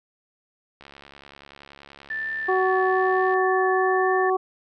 click train, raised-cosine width 0.3 ms, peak -28 dBFS, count 179, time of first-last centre 0.81-3.338 s, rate 70.4 Hz
sine tone with vibrato, 1763 Hz, A6, 3 cents sharp, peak -26 dBFS, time 2.1-4.3 s, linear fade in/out 5 ms, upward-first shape triangle, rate 1.1 Hz, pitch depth 16 cents each way
harmonic tone, 374.7 Hz, F#4, 22 cents sharp, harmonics 1 / 2 / 3, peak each -21 / -24 / -26 dBFS, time 2.48-4.37 s, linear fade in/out 10 ms
effects none

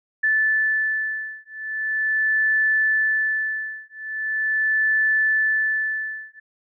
sine beating tone pair, 1749 / 1749.41 Hz, A6 / A6, -11 / -10 cents, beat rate 0.41 Hz, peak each -22 dBFS, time 0.23-6.4 s, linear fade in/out 10 ms, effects none

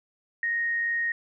sine tone with amplitude modulation, 1864.7 Hz, A#6, in tune, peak -23 dBFS, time 0.43-1.12 s, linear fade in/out 2 ms, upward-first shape sine, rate 103 Hz, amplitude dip 25%, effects none

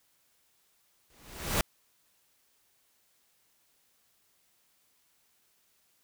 pink noise with exponential growth, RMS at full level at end -25 dBFS, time 1.1-1.61 s, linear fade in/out 2 ms, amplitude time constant 110 ms, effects white hiss -70 dBFS RMS until 6.03 s

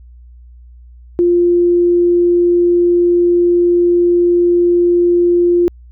sine tone, 349.2 Hz, F4, in tune, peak -8 dBFS, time 1.19-5.68 s, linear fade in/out 0 ms, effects added 60 Hz sine -36 dBFS peak until 5.91 s

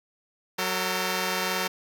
5% pulse tone pair together, 185.71 / 453.6 Hz, F#3 / A#4, +7 / -47 cents, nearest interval octave + minor third, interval 1546 cents, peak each -17 dBFS, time 0.58-1.68 s, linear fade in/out 10 ms, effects none

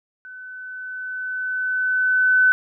sine tone with level ramp, 1510 Hz, F#6, 35 cents sharp, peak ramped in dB -36 to -11 dBFS, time 0.25-2.52 s, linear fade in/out 0 ms, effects none

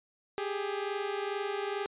sawtooth tone pair together, 396.2 / 418.5 Hz, G4 / G#4, +18 / +13 cents, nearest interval minor second, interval 95 cents, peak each -30 / -32 dBFS, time 0.38-1.86 s, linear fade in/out 0 ms, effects resampled to 8000 Hz

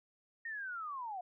sine linear sweep, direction down, 1864.7 to 698.5 Hz, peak -39 dBFS, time 0.45-1.21 s, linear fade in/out 5 ms, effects none

